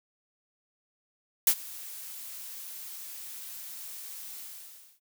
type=noise with ADSR envelope; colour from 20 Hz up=blue; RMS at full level=-19 dBFS; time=1.47-5 s; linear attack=4 ms; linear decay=69 ms; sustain=-23 dB; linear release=640 ms; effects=none